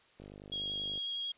click train, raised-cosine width 2 ms, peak -36 dBFS, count 40, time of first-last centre 0.2-0.977 s, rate 50.2 Hz
sine tone with vibrato, 3284 Hz, G#7, 20 cents flat, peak -34 dBFS, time 0.52-1.32 s, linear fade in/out 5 ms, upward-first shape square, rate 11 Hz, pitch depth 10 cents each way
effects white hiss -64 dBFS RMS until 1.37 s + resampled to 8000 Hz

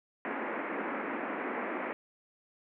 pink band-pass noise, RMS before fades -36 dBFS, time 0.25-1.93 s, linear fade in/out 0 ms, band 220 to 2300 Hz, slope 48 dB/octave, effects none

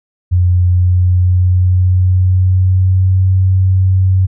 sine tone with pitch glide, 89.5 to 93.95 Hz, F2 to F#2, +43 to +27 cents, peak -7 dBFS, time 0.31-4.27 s, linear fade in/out 20 ms, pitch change +84 cents, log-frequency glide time 0.64-3.3 s, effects none

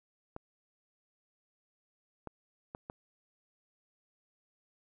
clicks, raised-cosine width 1 ms, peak -27 dBFS, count 4, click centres 0.364 / 2.273 / 2.749 / 2.899 s, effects none

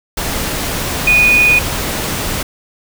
sine tone in noise, 2475 Hz, D#7, 10 cents flat, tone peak -7 dBFS, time 1.07-1.59 s, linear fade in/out 5 ms, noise pink, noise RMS -19 dBFS, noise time 0.17-2.43 s, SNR +9 dB, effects none

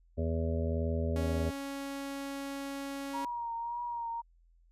harmonic tone, 81.8 Hz, E2, 13 cents flat, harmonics 1 / 2 / 3 / 5 / 6 / 7 / 8, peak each -31 / -40 / -37 / -39 / -44 / -39 / -46 dBFS, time 0.17-1.51 s, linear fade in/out 20 ms
sawtooth tone, 277.2 Hz, C#4, in tune, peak -33 dBFS, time 1.16-3.25 s, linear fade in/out 2 ms
sine tone with vibrato, 942 Hz, A#5, 18 cents sharp, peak -34 dBFS, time 3.13-4.22 s, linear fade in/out 20 ms, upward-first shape triangle, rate 1.8 Hz, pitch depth 39 cents each way
effects added 42 Hz sine -61 dBFS peak until 4.71 s + resampled to 32000 Hz

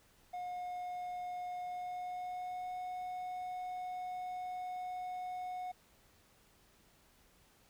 triangle tone with pitch glide, 720 to 730.5 Hz, F#5 to F#5, -47 to -22 cents, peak -37 dBFS, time 0.33-5.72 s, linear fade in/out 10 ms, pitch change +25 cents, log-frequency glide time 1.62-2.75 s, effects pink hiss -67 dBFS RMS until 7.69 s

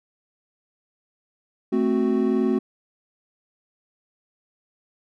triangle chord, F# diminished, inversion first, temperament equal, 220 / 261.6 / 370 Hz, A3 / C4 / F#4, 0 / 0 / 0 cents, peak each -21 dBFS, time 1.72-2.59 s, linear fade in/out 10 ms, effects none

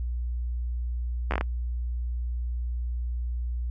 slowing click train, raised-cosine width 0.5 ms, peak -12 dBFS, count 6, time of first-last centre 1.31-1.41 s, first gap 12 ms, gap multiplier 1.26, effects noise-tail reverb RT60 0.1 s tail -26 dB re dry + added 60 Hz sine -27 dBFS peak until 3.7 s

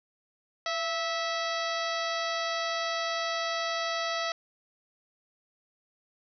harmonic tone with a mistuned harmonic, 653 Hz, E5, 17 cents flat, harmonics 1 / 2 / 3 / 4 / 5 / 6 / 7 / 8 / 9, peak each -33 / -34 / -36 / -42 / -40 / -39 / -41 / -43 / -46 dBFS, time 0.66-4.32 s, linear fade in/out 2 ms, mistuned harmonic 1, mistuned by +50 cents, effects none

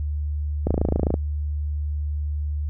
click train, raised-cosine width 2 ms, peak -8 dBFS, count 14, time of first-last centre 0.67-1.141 s, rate 27.6 Hz, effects added 74 Hz sine -23 dBFS peak until 2.69 s

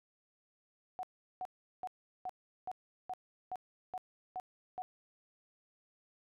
sine tone bursts, 740 Hz, F#5, in tune, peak -37 dBFS, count 10, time 0.99-4.82 s, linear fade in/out 0 ms, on 41 ms, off 380 ms, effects none

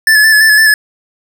square tone with vibrato, 1736 Hz, A6, 24 cents flat, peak -5 dBFS, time 0.07-0.74 s, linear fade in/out 2 ms, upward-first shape square, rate 5.9 Hz, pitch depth 27 cents each way, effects none

